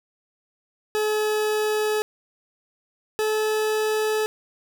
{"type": "tone pair in turn", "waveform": "40% pulse", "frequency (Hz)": [426.8, 431.3], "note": ["G#4", "A4"], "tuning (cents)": [47, -35], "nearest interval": "unison", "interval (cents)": 18, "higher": "second", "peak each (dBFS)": -20, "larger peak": "neither", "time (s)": [[0.95, 2.02], [3.19, 4.26]], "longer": "neither", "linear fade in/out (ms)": 0, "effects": []}